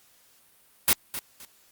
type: noise with echo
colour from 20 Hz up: white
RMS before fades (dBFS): -19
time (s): 0.88-0.93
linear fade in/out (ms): 0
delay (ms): 260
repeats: 2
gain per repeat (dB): -13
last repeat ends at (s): 1.45
effects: white hiss -60 dBFS RMS until 1.71 s + Opus 48 kbps